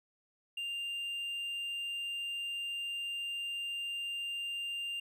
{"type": "tone", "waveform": "triangle", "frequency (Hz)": 2794, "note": "F7", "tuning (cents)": 0, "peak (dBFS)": -34, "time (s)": [0.57, 5], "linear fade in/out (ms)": 5, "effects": []}